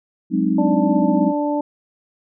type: chord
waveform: sine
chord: Ab dominant seventh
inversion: third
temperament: equal with one note detuned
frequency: 185 / 207.7 / 261.6 / 309.7 Hz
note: Gb3 / Ab3 / C4 / Eb4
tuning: 0 / 0 / 0 / -8 cents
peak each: -21 dBFS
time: 0.3-1.33 s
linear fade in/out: 50 ms
type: harmonic tone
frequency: 293.7 Hz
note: D4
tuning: in tune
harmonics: 1 / 2 / 3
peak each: -20 / -23 / -25 dBFS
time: 0.58-1.61 s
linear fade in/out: 5 ms
effects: none